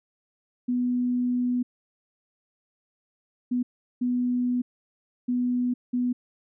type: tone bursts at uneven times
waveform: sine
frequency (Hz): 246.9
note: B3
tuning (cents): 0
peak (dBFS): -22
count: 5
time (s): 0.68-1.63 / 3.51-3.63 / 4.01-4.62 / 5.28-5.74 / 5.93-6.13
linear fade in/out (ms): 10
effects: none